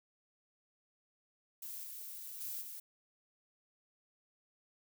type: noise with level steps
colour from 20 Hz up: violet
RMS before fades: -45 / -47 / -42 / -47 dBFS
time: 1.62-2.8 s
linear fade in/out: 5 ms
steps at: 1.83 / 2.4 / 2.61 s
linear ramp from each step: 10 ms
effects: none